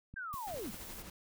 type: click train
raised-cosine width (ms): 5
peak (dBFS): -36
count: 4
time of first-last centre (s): 0.14-0.744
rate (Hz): 4.97
type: linear sweep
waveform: sine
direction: down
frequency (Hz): 1619 to 172.4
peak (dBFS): -39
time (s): 0.16-0.71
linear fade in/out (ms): 10
type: noise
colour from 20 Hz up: blue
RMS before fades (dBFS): -50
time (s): 0.33-1.02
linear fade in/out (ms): 0
type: noise with tremolo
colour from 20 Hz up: pink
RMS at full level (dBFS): -47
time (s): 0.47-1.1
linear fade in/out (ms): 2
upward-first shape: triangle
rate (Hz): 12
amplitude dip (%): 55
effects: none